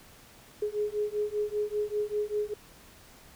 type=beating tone pair; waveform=sine; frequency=416.4 / 421.5 Hz; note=G#4 / G#4; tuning=+5 / +26 cents; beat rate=5.1 Hz; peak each=-31 dBFS; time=0.62-2.54 s; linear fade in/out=5 ms; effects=pink hiss -54 dBFS RMS until 3.35 s